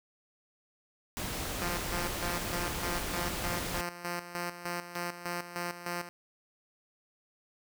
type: noise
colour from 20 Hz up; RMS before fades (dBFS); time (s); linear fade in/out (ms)
pink; -36; 1.17-3.81; 0
type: tone with tremolo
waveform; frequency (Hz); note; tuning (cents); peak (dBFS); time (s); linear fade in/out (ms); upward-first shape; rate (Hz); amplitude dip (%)
5% pulse; 174.61; F3; 0; -22; 1.62-6.09; 0; square; 3.3; 70
effects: none